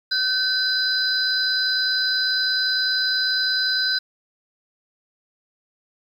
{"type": "tone cluster", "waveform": "sine", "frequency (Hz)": [1529, 4036, 4905], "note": ["G6", "B7", "D#8"], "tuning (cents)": [-44, 37, -26], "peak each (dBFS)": [-23, -23, -24], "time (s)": [0.11, 3.99], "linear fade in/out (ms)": 10, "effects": ["8-bit"]}